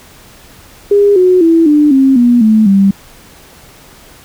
sine tone with pitch steps, 406.2 / 366.1 / 329.9 / 297.4 / 268 / 241.5 / 217.7 / 196.18 Hz, G#4 / F#4 / E4 / D4 / C4 / B3 / A3 / G3, -38 / -18 / +1 / +22 / +42 / -39 / -18 / +2 cents, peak -4 dBFS, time 0.91-2.91 s, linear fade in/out 5 ms, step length 250 ms, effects pink hiss -39 dBFS RMS until 4.24 s

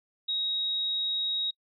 sine tone, 3790 Hz, A#7, 28 cents sharp, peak -27 dBFS, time 0.28-1.51 s, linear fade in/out 10 ms, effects noise-tail reverb RT60 0.1 s tail -25 dB re dry

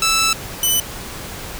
10% pulse tone pair in turn, 1318.5 / 2998 Hz, E6 / F#7, 0 / +22 cents, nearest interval octave + major second, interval 1422 cents, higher second, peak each -6 dBFS, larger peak neither, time 0.02-0.33 / 0.63-0.8 s, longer first, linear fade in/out 2 ms, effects pink hiss -31 dBFS RMS until 1.59 s

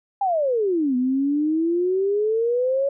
sine exponential two-way sweep, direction down then up, 819 to 246.9 to 562 Hz, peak -18 dBFS, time 0.21-2.89 s, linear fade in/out 5 ms, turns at 0.96 s, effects none

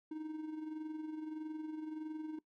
triangle tone with amplitude modulation, 311.1 Hz, D#4, in tune, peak -36 dBFS, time 0.11-2.39 s, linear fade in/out 5 ms, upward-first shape sine, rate 21.6 Hz, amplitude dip 55%, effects noise-tail reverb RT60 0.1 s tail -21 dB re dry

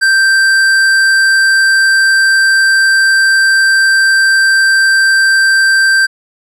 sine tone with hard clipping, 1568 Hz, G6, in tune, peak -8 dBFS, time 0.01-6.07 s, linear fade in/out 20 ms, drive 11 dB, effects none

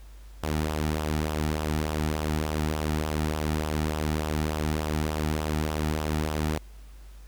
sawtooth tone with flanger, 76.9 Hz, D#2, 20 cents flat, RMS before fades -28 dBFS, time 0.43-6.58 s, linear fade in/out 0 ms, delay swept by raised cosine 0.45 to 1.95 ms, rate 3.4 Hz, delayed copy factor -0.5, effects added 50 Hz sine -43 dBFS peak until 7.27 s + pink hiss -58 dBFS RMS until 7.27 s

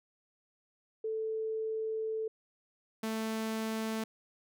sine / sawtooth tone pair in turn, 440.5 / 221.2 Hz, A4 / A3, +2 / +9 cents, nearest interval octave, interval 1193 cents, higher first, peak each -32 / -29 dBFS, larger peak second, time 1.04-2.28 / 3.03-4.04 s, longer first, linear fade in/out 5 ms, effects none

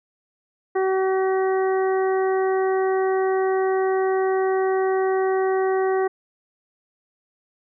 harmonic tone, 380 Hz, F#4, 46 cents sharp, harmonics 1 / 2 / 3 / 4 / 5, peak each -19 / -26 / -32 / -36 / -34 dBFS, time 0.75-6.08 s, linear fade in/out 10 ms, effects none

